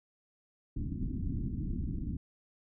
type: low-pass noise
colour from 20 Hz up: pink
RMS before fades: -35 dBFS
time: 0.76-2.17 s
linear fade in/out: 5 ms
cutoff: 300 Hz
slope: 48 dB/octave
effects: none